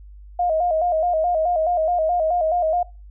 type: tone with vibrato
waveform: sine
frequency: 670 Hz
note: E5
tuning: 28 cents sharp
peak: -17 dBFS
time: 0.39-2.83 s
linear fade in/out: 5 ms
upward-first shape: square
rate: 4.7 Hz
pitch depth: 97 cents each way
effects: noise-tail reverb RT60 0.3 s tail -22 dB re dry + added 50 Hz sine -39 dBFS peak until 3.1 s